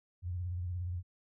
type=tone with vibrato; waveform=sine; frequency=88.9 Hz; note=F2; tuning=31 cents sharp; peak=-34 dBFS; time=0.22-1.03 s; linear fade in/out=50 ms; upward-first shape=triangle; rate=17 Hz; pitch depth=91 cents each way; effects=none